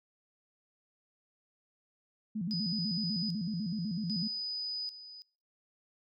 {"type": "tone with vibrato", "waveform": "sine", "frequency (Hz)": 192.1, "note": "G3", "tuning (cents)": -35, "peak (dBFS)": -32, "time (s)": [2.35, 4.28], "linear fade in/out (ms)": 10, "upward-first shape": "square", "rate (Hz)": 8, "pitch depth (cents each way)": 200}
{"type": "tone with tremolo", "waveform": "sine", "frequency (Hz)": 4978, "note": "D#8", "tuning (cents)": 0, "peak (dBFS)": -34, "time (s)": [2.51, 5.22], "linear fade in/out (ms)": 0, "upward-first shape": "square", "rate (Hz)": 0.63, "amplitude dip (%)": 75}
{"effects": ["noise-tail reverb RT60 0.5 s tail -26 dB re dry"]}